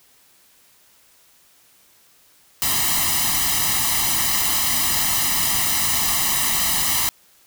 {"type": "noise with comb filter", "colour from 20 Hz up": "white", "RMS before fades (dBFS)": -20, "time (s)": [2.62, 7.09], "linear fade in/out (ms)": 0, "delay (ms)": 1, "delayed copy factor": 0.85, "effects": ["white hiss -55 dBFS RMS until 7.46 s"]}